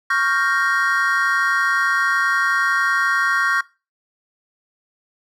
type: chord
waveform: triangle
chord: G half-diminished seventh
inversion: second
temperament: equal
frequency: 1108.7 / 1396.9 / 1568 / 1864.7 Hz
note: Db6 / F6 / G6 / Bb6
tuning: 0 / 0 / 0 / 0 cents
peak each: -20 dBFS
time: 0.1-3.61 s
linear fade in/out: 5 ms
effects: noise-tail reverb RT60 0.3 s tail -21 dB re dry